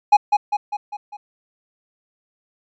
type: tone with echo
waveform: triangle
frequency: 828 Hz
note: G#5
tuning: 5 cents flat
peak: -5 dBFS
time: 0.12-0.17 s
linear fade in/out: 10 ms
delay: 200 ms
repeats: 5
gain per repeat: -5 dB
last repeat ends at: 1.17 s
effects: resampled to 16000 Hz